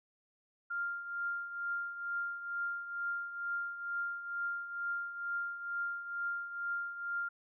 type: tone with tremolo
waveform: sine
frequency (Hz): 1396.9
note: F6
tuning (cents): 0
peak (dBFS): -32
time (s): 0.7-7.29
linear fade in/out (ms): 10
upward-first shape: triangle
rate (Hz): 2.2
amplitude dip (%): 70
effects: none